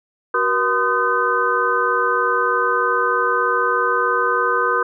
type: tone cluster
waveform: sine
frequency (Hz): 375.2 / 478.4 / 1023 / 1237 / 1526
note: F#4 / A#4 / C6 / D#6 / G6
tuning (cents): +24 / +45 / -39 / -10 / -47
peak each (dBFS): -26 / -22 / -22 / -20 / -21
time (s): 0.34-4.83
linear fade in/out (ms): 5
effects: none